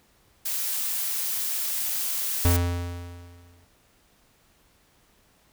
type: noise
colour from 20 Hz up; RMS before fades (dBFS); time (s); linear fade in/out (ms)
blue; -28; 0.45-2.57; 10
type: tone with exponential decay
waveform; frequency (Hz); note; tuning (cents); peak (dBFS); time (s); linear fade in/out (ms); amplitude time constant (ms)
square; 87.31; F2; 0; -17; 2.45-3.65; 0; 260
effects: pink hiss -62 dBFS RMS until 5.52 s